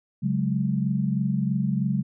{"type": "chord", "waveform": "sine", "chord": "C# suspended fourth", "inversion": "none", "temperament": "just", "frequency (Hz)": [138.59, 184.79, 207.9], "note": ["C#3", "F#3", "G#3"], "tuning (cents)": [0, -2, 2], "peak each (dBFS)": -26, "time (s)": [0.22, 2.03], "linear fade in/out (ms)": 20, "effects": []}